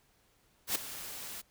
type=noise with ADSR envelope; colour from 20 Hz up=white; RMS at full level=-29 dBFS; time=0.67-1.42 s; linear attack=84 ms; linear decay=7 ms; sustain=-14 dB; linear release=19 ms; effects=pink hiss -69 dBFS RMS until 1.5 s